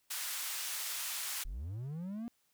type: band-pass noise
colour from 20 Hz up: white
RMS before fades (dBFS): -39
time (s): 0.1-1.44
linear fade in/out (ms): 10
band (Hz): 1100 to 16000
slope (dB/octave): 12
type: linear sweep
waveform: triangle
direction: up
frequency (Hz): 31.17 to 240.8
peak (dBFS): -36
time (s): 1.45-2.28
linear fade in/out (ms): 0
effects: white hiss -75 dBFS RMS until 2.53 s